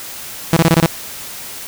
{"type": "tone bursts", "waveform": "sawtooth", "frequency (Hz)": 164.81, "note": "E3", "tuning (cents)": 0, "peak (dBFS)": -4, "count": 6, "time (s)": [0.53, 0.859], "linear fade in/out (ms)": 0, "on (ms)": 34, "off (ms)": 25, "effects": ["white hiss -30 dBFS RMS until 1.67 s"]}